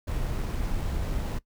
brown noise with sample-and-hold, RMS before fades -29 dBFS, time 0.07-1.39 s, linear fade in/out 10 ms, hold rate 11025 Hz, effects noise-tail reverb RT60 0.1 s tail -19 dB re dry

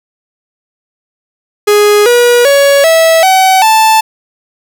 45% pulse tone with pitch steps, 415.3 / 482.6 / 560.8 / 651.7 / 757.3 / 880 Hz, G#4 / B4 / C#5 / E5 / F#5 / A5, 0 / -40 / +20 / -20 / +40 / 0 cents, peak -4 dBFS, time 1.67-4.01 s, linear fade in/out 10 ms, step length 390 ms, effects none

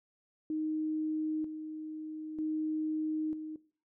sine tone with tremolo, 311.1 Hz, D#4, in tune, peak -31 dBFS, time 0.5-3.56 s, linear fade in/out 2 ms, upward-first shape square, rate 0.53 Hz, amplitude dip 60%, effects noise-tail reverb RT60 0.4 s tail -18 dB re dry

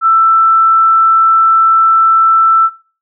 sine tone, 1329 Hz, E6, 14 cents sharp, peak -5 dBFS, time 0.01-2.7 s, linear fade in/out 50 ms, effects noise-tail reverb RT60 0.4 s tail -20 dB re dry

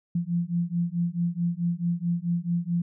sine beating tone pair, 170 / 174.6 Hz, F3 / F3, -46 / 0 cents, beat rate 4.6 Hz, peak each -27 dBFS, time 0.15-2.82 s, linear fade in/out 5 ms, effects none

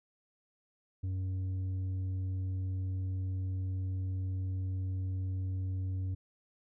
sine tone with tanh clipping, 93.8 Hz, F#2, 24 cents sharp, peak -33 dBFS, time 1.03-6.15 s, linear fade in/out 10 ms, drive 5 dB, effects none

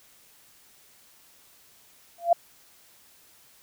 sine tone with exponential growth, 686 Hz, F5, 31 cents flat, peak -12 dBFS, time 2.18-2.33 s, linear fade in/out 5 ms, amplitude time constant 32 ms, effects white hiss -57 dBFS RMS until 3.62 s

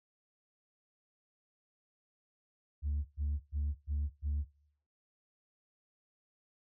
sine tone bursts, 73 Hz, D2, 10 cents flat, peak -29 dBFS, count 5, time 2.82-4.45 s, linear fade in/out 50 ms, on 230 ms, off 120 ms, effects noise-tail reverb RT60 0.6 s tail -20 dB re dry + tanh soft clip ceiling -29 dBFS

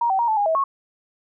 sine tone with pitch steps, 942 / 768 / 941 / 873 / 817 / 645 / 1097 Hz, A#5 / G5 / A#5 / A5 / G#5 / E5 / C#6, +18 / -36 / +16 / -14 / -29 / -38 / -18 cents, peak -17 dBFS, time 0.01-0.64 s, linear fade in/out 5 ms, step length 90 ms, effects none

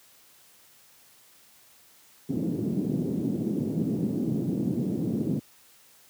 white band-pass noise, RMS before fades -28 dBFS, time 2.29-5.4 s, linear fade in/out 10 ms, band 140 to 300 Hz, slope 24 dB/octave, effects white hiss -57 dBFS RMS until 6.09 s + high-pass 60 Hz 12 dB/octave

